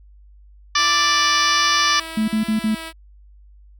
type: harmonic tone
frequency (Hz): 587.3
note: D5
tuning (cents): 0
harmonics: 2 / 3 / 4 / 5 / 6 / 7 / 8 / 9 / 10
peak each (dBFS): -19 / -22 / -25 / -25 / -25 / -29 / -25 / -25 / -26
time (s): 0.75-2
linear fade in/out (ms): 5
type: tone with vibrato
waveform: 5% pulse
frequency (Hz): 329.4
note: E4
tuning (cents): -1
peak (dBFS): -19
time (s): 0.75-2.93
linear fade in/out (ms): 50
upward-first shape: sine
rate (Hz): 1.3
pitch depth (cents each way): 24
type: tone bursts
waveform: sine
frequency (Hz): 217.6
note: A3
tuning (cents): -19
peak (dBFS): -16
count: 4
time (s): 2.17-2.748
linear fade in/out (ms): 5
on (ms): 110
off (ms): 46
effects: added 50 Hz sine -44 dBFS peak until 3.79 s